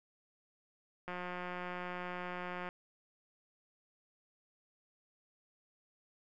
click train, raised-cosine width 0.5 ms, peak -27 dBFS, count 289, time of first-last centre 1.08-2.689 s, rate 179 Hz, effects none

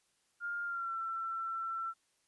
sine tone with pitch glide, 1407 to 1343.5 Hz, F6 to E6, +12 to +33 cents, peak -35 dBFS, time 0.4-1.94 s, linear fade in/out 50 ms, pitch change -79 cents, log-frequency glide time 0.64-0.95 s, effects white hiss -75 dBFS RMS until 2.27 s + resampled to 24000 Hz

